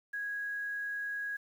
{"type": "tone with quantisation", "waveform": "sine", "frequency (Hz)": 1655, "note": "G#6", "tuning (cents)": -6, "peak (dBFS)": -34, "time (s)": [0.13, 1.37], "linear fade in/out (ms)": 10, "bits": 10, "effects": []}